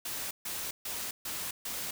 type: noise bursts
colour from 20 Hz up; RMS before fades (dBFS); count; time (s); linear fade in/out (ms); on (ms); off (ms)
white; -37; 5; 0.05-1.91; 5; 260; 140
effects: none